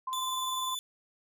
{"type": "tone with tremolo", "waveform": "sine", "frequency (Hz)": 1037, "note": "C6", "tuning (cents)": -16, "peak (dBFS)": -30, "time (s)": [0.07, 0.75], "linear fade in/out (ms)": 5, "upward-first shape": "triangle", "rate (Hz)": 20, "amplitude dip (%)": 50}
{"type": "tone", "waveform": "sawtooth", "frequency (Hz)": 3489, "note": "A7", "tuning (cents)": -15, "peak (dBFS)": -31, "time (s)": [0.13, 0.79], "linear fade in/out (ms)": 0}
{"effects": []}